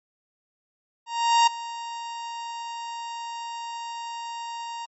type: tone with ADSR envelope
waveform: 45% pulse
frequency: 932.3 Hz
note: A#5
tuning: in tune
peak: -14 dBFS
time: 1.06-4.86 s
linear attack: 410 ms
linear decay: 9 ms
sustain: -18 dB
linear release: 13 ms
effects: MP3 32 kbps